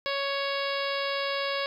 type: harmonic tone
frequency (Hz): 556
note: C#5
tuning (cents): +5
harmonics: 1 / 2 / 3 / 4 / 5 / 6 / 7 / 8 / 9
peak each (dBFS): -31 / -34 / -36 / -37 / -38 / -39 / -39 / -40 / -41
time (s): 0.06-1.66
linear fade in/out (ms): 0
effects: 10-bit